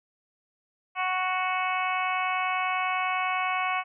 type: harmonic tone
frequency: 370 Hz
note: F#4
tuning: in tune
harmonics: 2 / 3 / 4 / 5 / 6 / 7 / 8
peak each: -30 / -29 / -36 / -41 / -32 / -34 / -42 dBFS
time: 0.95-3.84 s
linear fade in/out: 50 ms
effects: none